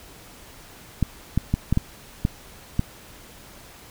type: clicks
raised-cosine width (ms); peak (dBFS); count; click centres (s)
5; -7; 7; 1.027 / 1.376 / 1.54 / 1.726 / 1.774 / 2.251 / 2.794
effects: pink hiss -46 dBFS RMS until 3.9 s